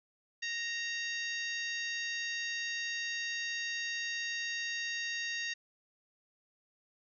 harmonic tone with a mistuned harmonic, 932.3 Hz, A#5, in tune, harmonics 2 / 3 / 4 / 5 / 6 / 7, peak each -37 / -41 / -43 / -45 / -47 / -48 dBFS, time 0.42-5.54 s, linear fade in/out 10 ms, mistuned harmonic 3, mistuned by -27 cents, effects none

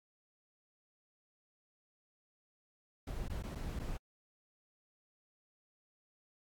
brown noise with dropouts, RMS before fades -40 dBFS, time 3.07-3.97 s, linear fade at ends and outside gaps 5 ms, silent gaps 3.283-3.297 / 3.425-3.435 / 3.551-3.555 / 3.792-3.796 s, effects AAC 64 kbps

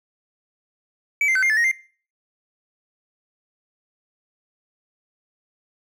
triangle tone with pitch steps, 2292 / 2088 / 1528 / 2113 / 1742 / 1873 / 2096 Hz, D7 / C7 / G6 / C7 / A6 / A#6 / C7, -43 / -4 / -45 / +16 / -18 / +8 / +2 cents, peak -15 dBFS, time 1.21-1.714 s, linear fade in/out 2 ms, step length 72 ms, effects noise-tail reverb RT60 0.4 s tail -18 dB re dry

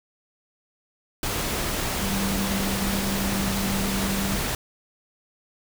sine tone in noise, 196 Hz, G3, in tune, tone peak -26 dBFS, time 2.01-4.36 s, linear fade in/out 2 ms, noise pink, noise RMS -27 dBFS, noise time 1.23-4.55 s, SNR -2 dB, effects none

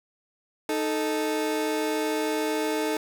30% pulse tone pair together, 310 / 438.4 Hz, D#4 / A4, -6 / -6 cents, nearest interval tritone, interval 600 cents, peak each -25 dBFS, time 0.69-2.97 s, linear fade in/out 2 ms, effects none

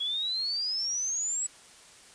sine exponential sweep, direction up, 3322 to 7902 Hz, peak -28 dBFS, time 0-1.47 s, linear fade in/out 10 ms, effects white hiss -53 dBFS RMS until 2.14 s + resampled to 22050 Hz

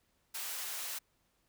white high-pass noise, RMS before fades -40 dBFS, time 0.34-0.99 s, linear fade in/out 10 ms, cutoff 700 Hz, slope 12 dB/octave, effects pink hiss -75 dBFS RMS until 1.48 s

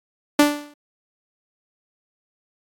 sawtooth tone with exponential decay, 293.1 Hz, D4, 3 cents flat, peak -5 dBFS, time 0.39-0.74 s, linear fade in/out 5 ms, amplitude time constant 74 ms, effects AAC 64 kbps

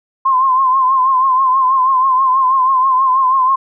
sine tone with vibrato, 1046.5 Hz, C6, in tune, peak -9 dBFS, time 0.25-3.56 s, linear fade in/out 10 ms, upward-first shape triangle, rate 6.2 Hz, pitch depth 72 cents each way, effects none

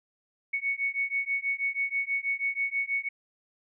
sine beating tone pair, 2217 / 2223.2 Hz, C#7 / C#7, 0 / +4 cents, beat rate 6.2 Hz, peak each -30 dBFS, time 0.53-3.09 s, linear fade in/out 10 ms, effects none

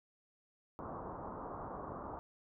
white low-pass noise, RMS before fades -45 dBFS, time 0.79-2.19 s, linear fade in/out 0 ms, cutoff 1200 Hz, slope 48 dB/octave, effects none

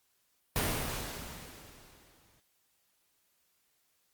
pink noise with exponential decay, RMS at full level -29 dBFS, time 0.56-2.4 s, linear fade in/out 0 ms, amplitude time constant 400 ms, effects white hiss -74 dBFS RMS until 4.13 s + Opus 48 kbps

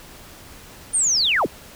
sine linear sweep, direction down, 9200 to 32.09 Hz, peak -16 dBFS, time 0.93-1.47 s, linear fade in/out 20 ms, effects pink hiss -43 dBFS RMS until 1.75 s

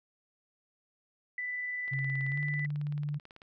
sine tone with tremolo, 1987 Hz, B6, 10 cents sharp, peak -32 dBFS, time 1.38-2.66 s, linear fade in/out 2 ms, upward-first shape triangle, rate 20 Hz, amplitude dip 25%
click train, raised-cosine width 0.3 ms, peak -35 dBFS, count 29, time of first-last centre 1.88-3.418 s, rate 18.2 Hz
sine tone with pitch glide, 135.5 to 146.91 Hz, C#3 to D3, -39 to +1 cents, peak -31 dBFS, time 1.91-3.19 s, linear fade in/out 20 ms, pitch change +140 cents, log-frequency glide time 2.29-2.4 s
effects none

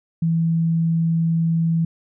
sine tone, 164.81 Hz, E3, in tune, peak -16 dBFS, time 0.22-1.85 s, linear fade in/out 5 ms, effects none

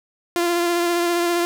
sawtooth tone with vibrato, 345.5 Hz, F4, 19 cents flat, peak -14 dBFS, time 0.36-1.45 s, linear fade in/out 0 ms, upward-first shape sine, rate 15 Hz, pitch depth 19 cents each way, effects none

